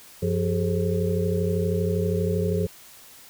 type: tone cluster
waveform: sine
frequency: 93.2 / 174.1 / 397.9 / 430.5 / 530 Hz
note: F#2 / F3 / G4 / A4 / C5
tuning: +13 / -5 / +26 / -38 / +22 cents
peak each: -26 / -26 / -30 / -27 / -33 dBFS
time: 0.22-2.67 s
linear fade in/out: 10 ms
effects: white hiss -48 dBFS RMS until 3.29 s